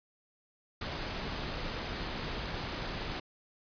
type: noise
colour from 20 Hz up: pink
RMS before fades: -37 dBFS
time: 0.81-3.2 s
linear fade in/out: 5 ms
effects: resampled to 11025 Hz